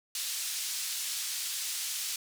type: band-pass noise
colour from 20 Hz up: pink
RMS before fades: -35 dBFS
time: 0.15-2.16 s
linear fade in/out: 2 ms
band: 4100 to 12000 Hz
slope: 12 dB/octave
effects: none